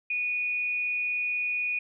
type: tone with frequency modulation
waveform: sine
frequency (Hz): 2461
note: D#7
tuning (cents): -20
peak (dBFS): -26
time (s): 0.1-1.79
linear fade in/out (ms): 5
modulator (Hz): 192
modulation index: 0.24
effects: none